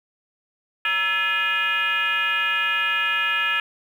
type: tone with frequency modulation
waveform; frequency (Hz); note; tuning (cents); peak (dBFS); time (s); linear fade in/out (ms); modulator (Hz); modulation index
sine; 2093; C7; 0; -19; 0.85-3.6; 2; 384; 2.1
effects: 8-bit